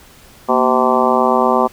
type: harmonic tone with a mistuned harmonic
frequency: 128.5 Hz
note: C3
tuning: 31 cents flat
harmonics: 2 / 3 / 4 / 5 / 6 / 7 / 8 / 9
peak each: -19 / -19 / -19 / -19 / -19 / -19 / -19 / -19 dBFS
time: 0.48-1.68 s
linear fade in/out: 20 ms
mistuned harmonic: 2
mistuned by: -150 cents
effects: pink hiss -44 dBFS RMS until 1.72 s